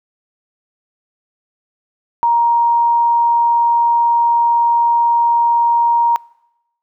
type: tone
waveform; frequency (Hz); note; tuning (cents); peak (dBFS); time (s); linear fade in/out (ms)
sine; 939; A#5; +12; -10; 2.23-6.16; 0
effects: noise-tail reverb RT60 0.9 s tail -24 dB re dry